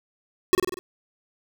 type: tone with echo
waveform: square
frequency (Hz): 368.5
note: F#4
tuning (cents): -7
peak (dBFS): -14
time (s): 0.53-0.55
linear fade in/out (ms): 0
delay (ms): 48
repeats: 5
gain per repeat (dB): -4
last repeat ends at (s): 0.79
effects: none